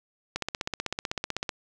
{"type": "click train", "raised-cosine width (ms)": 0.2, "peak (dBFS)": -12, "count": 19, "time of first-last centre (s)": [0.36, 1.492], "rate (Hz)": 15.9, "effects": []}